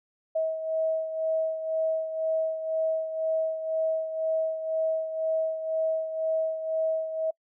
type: beating tone pair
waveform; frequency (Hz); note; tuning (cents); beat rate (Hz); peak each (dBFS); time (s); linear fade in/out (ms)
sine; 640 / 642; D#5 / E5; +49 / -46; 2; -26 / -33; 0.35-7.31; 10
effects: noise-tail reverb RT60 0.1 s tail -26 dB re dry